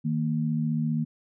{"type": "tone pair together", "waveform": "sine", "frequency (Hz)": [156.61, 231.8], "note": ["D#3", "A#3"], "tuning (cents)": [12, -10], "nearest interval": "perfect fifth", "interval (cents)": 678, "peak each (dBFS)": [-26, -27], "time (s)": [0.04, 1.05], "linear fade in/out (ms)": 20, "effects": []}